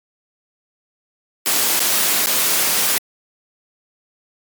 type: noise with dropouts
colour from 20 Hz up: white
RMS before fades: -17 dBFS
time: 1.46-2.98 s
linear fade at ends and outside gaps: 0 ms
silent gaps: 1.794-1.803 / 2.26-2.27 s
effects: high-pass 200 Hz 12 dB/octave + MP3 96 kbps